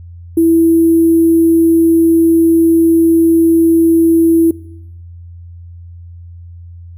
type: tone with sample-and-hold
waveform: sine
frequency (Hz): 330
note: E4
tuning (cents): +2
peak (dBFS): -6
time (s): 0.37-4.51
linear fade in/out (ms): 5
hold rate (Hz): 11025
effects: noise-tail reverb RT60 0.9 s tail -21 dB re dry + added 86 Hz sine -30 dBFS peak until 6.97 s